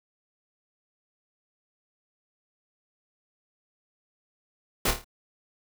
pink noise with echo, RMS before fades -24 dBFS, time 4.85-4.91 s, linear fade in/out 5 ms, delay 27 ms, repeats 5, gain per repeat -6 dB, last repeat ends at 5.045 s, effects none

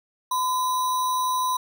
sine tone with sample-and-hold, 1014 Hz, B5, 45 cents sharp, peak -21 dBFS, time 0.31-1.57 s, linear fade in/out 5 ms, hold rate 4900 Hz, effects none

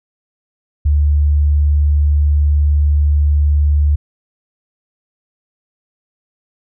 sine tone, 73.42 Hz, D2, in tune, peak -9 dBFS, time 0.85-3.96 s, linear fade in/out 10 ms, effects none

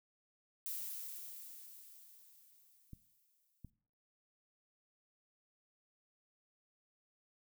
violet noise with exponential decay, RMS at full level -41 dBFS, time 0.66-3.7 s, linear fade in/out 0 ms, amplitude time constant 660 ms
clicks, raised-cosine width 5 ms, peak -37 dBFS, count 2, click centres 2.933 / 3.647 s
effects noise-tail reverb RT60 0.5 s tail -21 dB re dry

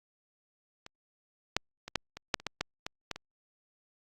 clicks, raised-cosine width 0.2 ms, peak -28 / -8 / -23 / -10 / -24 / -8 / -29 / -14 / -12 / -18 / -16 / -24 dBFS, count 12, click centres 0.864 / 1.566 / 1.88 / 1.957 / 2.17 / 2.342 / 2.4 / 2.467 / 2.61 / 2.865 / 3.113 / 3.16 s, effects Opus 48 kbps

